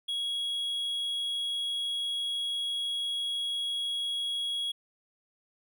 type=tone; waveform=triangle; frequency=3322 Hz; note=G#7; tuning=in tune; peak=-28 dBFS; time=0.08-4.72 s; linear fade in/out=10 ms; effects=none